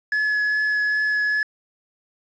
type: tone with vibrato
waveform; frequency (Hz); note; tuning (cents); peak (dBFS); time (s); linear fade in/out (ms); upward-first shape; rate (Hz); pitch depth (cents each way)
triangle; 1703; G#6; +43; -17; 0.12-1.43; 2; triangle; 2.5; 10
effects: resampled to 16000 Hz + 8-bit